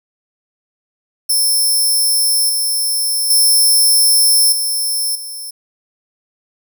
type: tone with level steps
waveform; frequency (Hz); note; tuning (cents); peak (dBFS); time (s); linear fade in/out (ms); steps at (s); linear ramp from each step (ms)
5% pulse; 5340; E8; +22; -6 / -9 / -3 / -10 / -20; 1.29-5.51; 10; 2.49 / 3.3 / 4.52 / 5.15; 5
effects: none